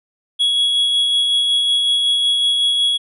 triangle tone with tremolo, 3342 Hz, G#7, 10 cents sharp, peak -11 dBFS, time 0.39-2.98 s, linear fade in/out 20 ms, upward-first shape sine, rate 5.4 Hz, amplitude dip 25%, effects resampled to 32000 Hz

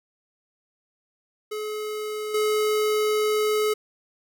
square tone with level steps, 426.3 Hz, G#4, 45 cents sharp, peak -29 / -21 dBFS, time 1.51-3.74 s, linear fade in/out 10 ms, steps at 2.34 s, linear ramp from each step 5 ms, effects none

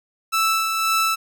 sawtooth tone with tremolo, 1319 Hz, E6, 1 cent sharp, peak -13 dBFS, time 0.32-1.16 s, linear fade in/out 20 ms, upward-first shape sine, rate 1.9 Hz, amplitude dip 40%, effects none

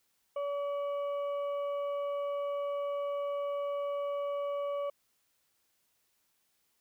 harmonic tone with a mistuned harmonic, 570 Hz, C#5, 48 cents sharp, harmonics 1 / 2 / 4 / 5, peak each -32 / -41 / -56 / -57 dBFS, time 0.36-4.9 s, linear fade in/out 5 ms, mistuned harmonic 5, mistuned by +46 cents, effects white hiss -75 dBFS RMS until 6.8 s

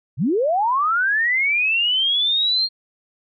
sine linear sweep, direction up, 100.1 to 4250 Hz, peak -16 dBFS, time 0.17-2.69 s, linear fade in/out 50 ms, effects none

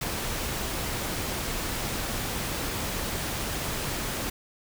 pink noise, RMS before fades -31 dBFS, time 0.01-4.3 s, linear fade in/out 5 ms, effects none

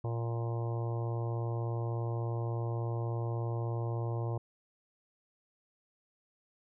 harmonic tone, 116.54 Hz, A#2, in tune, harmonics 1 / 3 / 4 / 5 / 6 / 7 / 8 / 9, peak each -32 / -42 / -44 / -46 / -48 / -49 / -50 / -51 dBFS, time 0.04-4.38 s, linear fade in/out 5 ms, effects none

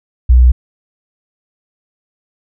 sine tone, 61.74 Hz, B1, in tune, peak -3 dBFS, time 0.29-0.52 s, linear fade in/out 10 ms, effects none

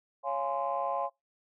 sine chord, Db major seventh, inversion none, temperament just, 554.4 / 693 / 831.5 / 1039.4 Hz, Db5 / F5 / Ab5 / C6, 0 / -14 / +2 / -12 cents, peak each -34 dBFS, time 0.23-1.1 s, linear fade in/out 50 ms, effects noise-tail reverb RT60 0.2 s tail -24 dB re dry + tanh soft clip ceiling -20 dBFS

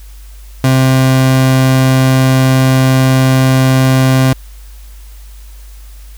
30% pulse tone, 131.2 Hz, C3, 5 cents sharp, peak -4 dBFS, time 0.64-4.33 s, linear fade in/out 2 ms, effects added 50 Hz sine -30 dBFS peak until 6.17 s + white hiss -44 dBFS RMS until 6.17 s

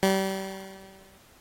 15% pulse tone with exponential decay, 192.6 Hz, G3, 30 cents flat, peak -12 dBFS, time 0.03-1.18 s, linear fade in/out 0 ms, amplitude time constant 250 ms, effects pink hiss -57 dBFS RMS until 1.4 s + AAC 48 kbps

